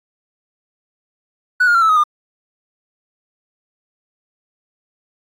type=tone with pitch steps; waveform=triangle; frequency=1480 / 1421.4 / 1365 / 1310.9 / 1259 / 1209.1 Hz; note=F#6 / F6 / F6 / E6 / D#6 / D#6; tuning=0 / +30 / -40 / -10 / +20 / -50 cents; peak=-7 dBFS; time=1.6-2.038 s; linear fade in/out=10 ms; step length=73 ms; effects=tanh soft clip ceiling -5 dBFS + AAC 48 kbps